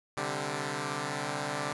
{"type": "chord", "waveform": "5% pulse", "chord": "C suspended second", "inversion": "none", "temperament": "equal", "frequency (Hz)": [130.81, 146.83, 196], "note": ["C3", "D3", "G3"], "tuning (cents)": [0, 0, 0], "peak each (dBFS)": [-26, -23, -28], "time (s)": [0.17, 1.73], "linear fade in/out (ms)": 2, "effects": ["resampled to 24000 Hz"]}